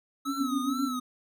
sine tone with tremolo, 277.2 Hz, C#4, in tune, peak -25 dBFS, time 0.25-0.92 s, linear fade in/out 50 ms, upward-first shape sine, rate 7.3 Hz, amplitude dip 85%
square tone with vibrato, 1284 Hz, E6, 46 cents flat, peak -34 dBFS, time 0.25-1 s, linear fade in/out 10 ms, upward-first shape sine, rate 2.2 Hz, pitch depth 83 cents each way
sine tone, 251.2 Hz, B3, 30 cents sharp, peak -31 dBFS, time 0.4-1 s, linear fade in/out 10 ms
effects none

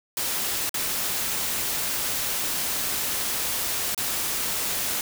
white noise with dropouts, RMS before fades -27 dBFS, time 0.17-5.01 s, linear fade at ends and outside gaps 1 ms, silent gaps 0.694-0.742 / 3.947-3.977 s, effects none

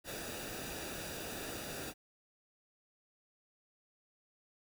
pink noise with comb filter, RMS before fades -43 dBFS, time 0.04-1.94 s, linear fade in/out 50 ms, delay 0.94 ms, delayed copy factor -0.6, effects none

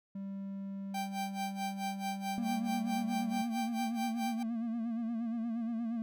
triangle tone, 196 Hz, G3, in tune, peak -36 dBFS, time 0.15-3.42 s, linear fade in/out 5 ms
45% pulse tone with tremolo, 784 Hz, G5, in tune, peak -34 dBFS, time 0.94-4.43 s, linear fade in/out 5 ms, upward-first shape sine, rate 4.6 Hz, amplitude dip 90%
triangle tone with vibrato, 230 Hz, A#3, 23 cents flat, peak -31 dBFS, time 2.38-6.02 s, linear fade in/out 0 ms, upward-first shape sine, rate 8.5 Hz, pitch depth 63 cents each way
effects none

